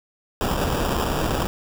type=noise with sample-and-hold; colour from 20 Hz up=pink; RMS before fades=-23 dBFS; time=0.41-1.47 s; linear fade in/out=0 ms; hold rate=2100 Hz; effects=none